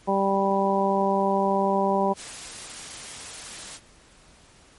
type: harmonic tone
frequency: 196 Hz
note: G3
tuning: in tune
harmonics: 1 / 2 / 3 / 4 / 5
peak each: -26 / -26 / -26 / -26 / -26 dBFS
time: 0.07-2.14 s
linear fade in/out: 20 ms
type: noise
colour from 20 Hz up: white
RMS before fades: -38 dBFS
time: 2.15-3.8 s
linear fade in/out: 50 ms
effects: pink hiss -54 dBFS RMS until 4.78 s + MP3 48 kbps

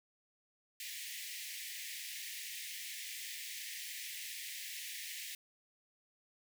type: high-pass noise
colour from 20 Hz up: pink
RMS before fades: -45 dBFS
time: 0.8-5.35 s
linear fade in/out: 2 ms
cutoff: 1800 Hz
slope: 96 dB/octave
effects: none

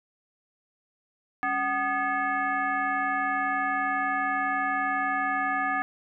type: tone with frequency modulation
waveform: sine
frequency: 1229 Hz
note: D#6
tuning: 22 cents flat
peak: -24 dBFS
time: 1.43-5.82 s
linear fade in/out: 0 ms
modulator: 476 Hz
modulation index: 1.5
effects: none

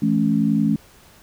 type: chord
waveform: sine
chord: A major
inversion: second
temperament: equal with one note detuned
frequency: 164.81 / 215.1 / 277.2 Hz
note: E3 / A3 / C#4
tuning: 0 / -39 / 0 cents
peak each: -22 / -18 / -21 dBFS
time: 0.02-0.76 s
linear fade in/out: 5 ms
effects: pink hiss -50 dBFS RMS until 1.22 s

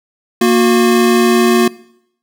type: tone pair together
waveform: square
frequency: 233.1 / 362.7 Hz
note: A#3 / F#4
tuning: 0 / -34 cents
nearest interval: minor sixth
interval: 766 cents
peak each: -12 dBFS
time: 0.41-1.68 s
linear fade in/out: 5 ms
effects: noise-tail reverb RT60 0.7 s tail -21 dB re dry

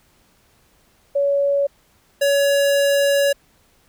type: tone pair in turn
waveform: sine / square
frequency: 563 / 563 Hz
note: C#5 / C#5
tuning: +27 / +27 cents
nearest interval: unison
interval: 0 cents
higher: neither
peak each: -15 dBFS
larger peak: neither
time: 1.15-1.67 / 2.21-3.33 s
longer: second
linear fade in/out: 10 ms
effects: pink hiss -58 dBFS RMS until 3.88 s

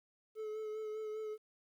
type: tone with vibrato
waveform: triangle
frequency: 431.9 Hz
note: A4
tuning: 32 cents flat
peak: -37 dBFS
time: 0.35-1.38 s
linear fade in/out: 50 ms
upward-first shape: sine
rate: 5 Hz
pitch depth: 21 cents each way
effects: 12-bit

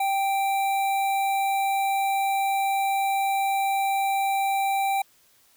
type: tone with notch filter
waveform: square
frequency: 784 Hz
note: G5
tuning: in tune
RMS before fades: -24 dBFS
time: 0-5.02 s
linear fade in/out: 5 ms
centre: 5600 Hz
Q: 1.2
effects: white hiss -60 dBFS RMS until 5.56 s

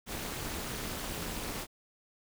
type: noise with amplitude modulation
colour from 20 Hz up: pink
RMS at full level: -34 dBFS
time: 0.06-1.67 s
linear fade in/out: 50 ms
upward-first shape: sine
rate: 264 Hz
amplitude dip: 90%
effects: none

